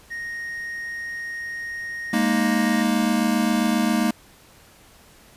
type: tone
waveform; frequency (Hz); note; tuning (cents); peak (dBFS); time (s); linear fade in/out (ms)
triangle; 1864.7; A#6; 0; -27; 0.1-2.83; 20
type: chord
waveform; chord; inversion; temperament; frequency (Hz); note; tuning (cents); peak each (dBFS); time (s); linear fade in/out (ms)
square; Ab suspended second; none; equal with one note detuned; 205.6 / 233.1 / 311.1; Ab3 / Bb3 / Eb4; -17 / 0 / 0; -24 / -22 / -26; 2.13-4.11; 5
effects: pink hiss -51 dBFS RMS until 5.36 s + resampled to 32000 Hz